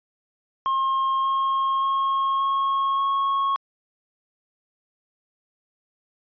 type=tone with pitch steps; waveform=triangle; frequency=1070 / 1076.8 / 1083.7 / 1090.6 / 1097.5 Hz; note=C6 / C6 / C#6 / C#6 / C#6; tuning=+38 / +49 / -40 / -29 / -18 cents; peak=-18 dBFS; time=0.66-3.56 s; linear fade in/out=0 ms; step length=580 ms; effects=resampled to 11025 Hz